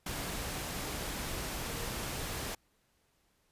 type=tone in noise; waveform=sine; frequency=470 Hz; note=A#4; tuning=14 cents sharp; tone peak=-48 dBFS; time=1.66-1.88 s; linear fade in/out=5 ms; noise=pink; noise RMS=-38 dBFS; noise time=0.06-2.55 s; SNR=-13 dB; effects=pink hiss -73 dBFS RMS until 3.51 s + resampled to 32000 Hz